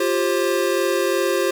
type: chord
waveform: square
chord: F suspended second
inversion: none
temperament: equal with one note detuned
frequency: 349.2 / 392 / 532.1 Hz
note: F4 / G4 / C5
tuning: 0 / 0 / +29 cents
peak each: -23 dBFS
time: 0-1.51 s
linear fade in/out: 5 ms
effects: none